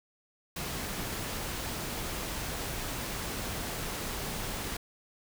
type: noise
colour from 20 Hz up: pink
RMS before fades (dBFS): -36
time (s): 0.56-4.77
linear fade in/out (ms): 5
effects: none